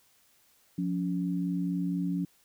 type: tone pair together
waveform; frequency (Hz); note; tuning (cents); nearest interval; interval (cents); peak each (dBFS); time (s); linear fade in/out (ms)
sine; 177.46 / 281.7; F3 / C#4; +28 / +28; minor sixth; 800; -29 / -32; 0.78-2.25; 5
effects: white hiss -65 dBFS RMS until 2.44 s